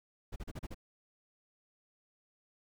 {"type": "noise bursts", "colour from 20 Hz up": "brown", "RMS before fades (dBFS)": -40, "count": 6, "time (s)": [0.32, 0.746], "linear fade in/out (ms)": 10, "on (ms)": 41, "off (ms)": 36, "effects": []}